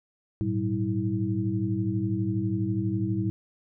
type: tone cluster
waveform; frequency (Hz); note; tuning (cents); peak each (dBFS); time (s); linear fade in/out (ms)
sine; 104.5 / 116.7 / 191.3 / 323.1; G#2 / A#2 / G3 / E4; +11 / +2 / -42 / -35; -30; 0.41-3.3; 0
effects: none